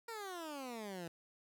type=exponential sweep; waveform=15% pulse; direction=down; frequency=472.2 to 163.5 Hz; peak=-37 dBFS; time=0.08-1.08 s; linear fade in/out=5 ms; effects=none